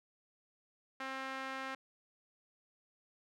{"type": "tone with band-pass filter", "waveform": "sawtooth", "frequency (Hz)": 265.9, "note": "C4", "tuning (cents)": 28, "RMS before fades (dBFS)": -42, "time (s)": [1, 1.75], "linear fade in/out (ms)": 5, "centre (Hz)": 1600, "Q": 1.2, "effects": []}